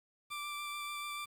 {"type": "tone with vibrato", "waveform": "20% pulse", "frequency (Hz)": 1174.7, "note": "D6", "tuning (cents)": 0, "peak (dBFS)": -34, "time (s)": [0.3, 1.26], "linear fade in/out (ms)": 20, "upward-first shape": "sine", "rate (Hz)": 6.9, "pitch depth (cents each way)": 10, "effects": ["10-bit"]}